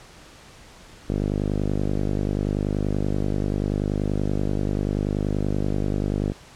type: tone with low-pass filter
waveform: 5% pulse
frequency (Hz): 50.4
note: G1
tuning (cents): +49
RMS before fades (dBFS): -24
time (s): 1.08-6.33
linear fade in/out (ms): 20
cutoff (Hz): 360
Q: 0.54
effects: pink hiss -47 dBFS RMS until 6.55 s + low-pass 8000 Hz 12 dB/octave